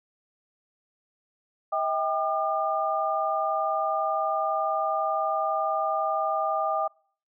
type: tone cluster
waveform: sine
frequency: 639 / 789 / 1207 Hz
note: D#5 / G5 / D6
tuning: +46 / +11 / +47 cents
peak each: -28 dBFS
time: 1.72-6.88 s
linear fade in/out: 10 ms
effects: noise-tail reverb RT60 0.5 s tail -26 dB re dry